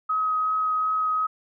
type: tone with vibrato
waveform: sine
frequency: 1267 Hz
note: D#6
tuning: 31 cents sharp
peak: -21 dBFS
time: 0.09-1.27 s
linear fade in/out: 10 ms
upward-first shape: triangle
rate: 2.7 Hz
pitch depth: 10 cents each way
effects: none